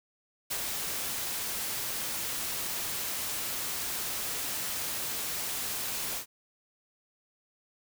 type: noise with ADSR envelope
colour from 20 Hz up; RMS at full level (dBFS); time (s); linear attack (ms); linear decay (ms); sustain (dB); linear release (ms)
white; -32; 0.5-6.26; 13; 68; -2; 96
effects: none